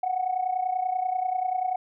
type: tone with amplitude modulation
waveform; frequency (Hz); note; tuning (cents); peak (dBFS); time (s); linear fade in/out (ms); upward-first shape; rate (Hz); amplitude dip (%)
sine; 740; F#5; 0; -20; 0.03-1.76; 5; sine; 30.3; 75
effects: tanh soft clip ceiling -17 dBFS